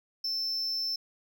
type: tone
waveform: triangle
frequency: 5320 Hz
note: E8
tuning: 15 cents sharp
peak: -28 dBFS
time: 0.24-0.96 s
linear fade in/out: 5 ms
effects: none